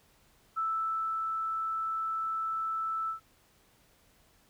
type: tone with ADSR envelope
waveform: sine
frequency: 1318.5 Hz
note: E6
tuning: in tune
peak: -28 dBFS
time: 0.56-3.2 s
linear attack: 22 ms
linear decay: 630 ms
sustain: -2 dB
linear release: 110 ms
effects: pink hiss -65 dBFS RMS until 4.49 s